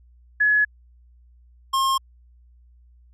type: tone pair in turn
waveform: sine / square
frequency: 1695 / 1070.3 Hz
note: G#6 / C6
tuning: +35 / +39 cents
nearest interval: minor sixth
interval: 796 cents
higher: first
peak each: -15 / -19 dBFS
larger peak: first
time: 0.4-0.65 / 1.73-1.98 s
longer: neither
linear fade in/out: 10 ms
effects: added 60 Hz sine -50 dBFS peak until 3.13 s + low-pass 11000 Hz 12 dB/octave